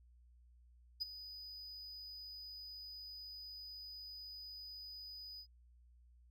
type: tone with ADSR envelope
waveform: triangle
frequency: 4974 Hz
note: D#8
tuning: 1 cent flat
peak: -33 dBFS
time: 1-5.47 s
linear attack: 21 ms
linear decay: 16 ms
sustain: -14 dB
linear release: 75 ms
effects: added 60 Hz sine -62 dBFS peak until 6.3 s